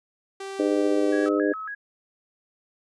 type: tone with pitch glide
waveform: sawtooth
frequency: 390 to 384 Hz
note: G4 to G4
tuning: -9 to -36 cents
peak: -29 dBFS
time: 0.4-1.29 s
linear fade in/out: 5 ms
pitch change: -27 cents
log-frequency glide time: 0.9-1.16 s
type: harmonic tone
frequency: 101.3 Hz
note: G#2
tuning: 43 cents flat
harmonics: 3 / 4 / 5 / 6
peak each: -23 / -25 / -27 / -29 dBFS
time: 0.59-1.53 s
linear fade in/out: 10 ms
type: tone with vibrato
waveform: sine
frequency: 1461 Hz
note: F#6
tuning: 22 cents flat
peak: -31 dBFS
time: 1.12-1.75 s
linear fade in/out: 10 ms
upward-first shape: square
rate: 3.6 Hz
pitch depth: 220 cents each way
effects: resampled to 22050 Hz